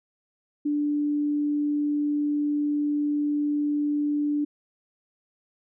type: tone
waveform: sine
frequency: 293.7 Hz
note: D4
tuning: in tune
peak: -22 dBFS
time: 0.65-4.45 s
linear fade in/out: 10 ms
effects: none